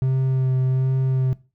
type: tone with vibrato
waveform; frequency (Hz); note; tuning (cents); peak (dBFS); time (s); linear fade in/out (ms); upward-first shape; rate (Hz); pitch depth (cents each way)
triangle; 130.81; C3; 0; -15; 0.02-1.33; 0; sine; 1.3; 15
effects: noise-tail reverb RT60 0.3 s tail -19 dB re dry